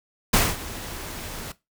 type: noise with ADSR envelope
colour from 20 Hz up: pink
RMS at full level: -17 dBFS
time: 0.33-1.52 s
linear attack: 8 ms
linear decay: 220 ms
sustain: -18 dB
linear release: 4 ms
effects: noise-tail reverb RT60 0.2 s tail -17 dB re dry